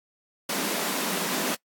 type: high-pass noise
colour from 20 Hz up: pink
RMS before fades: -28 dBFS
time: 0.49-1.55 s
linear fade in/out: 5 ms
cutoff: 170 Hz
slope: 96 dB/octave
effects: noise-tail reverb RT60 0.1 s tail -21 dB re dry + AAC 64 kbps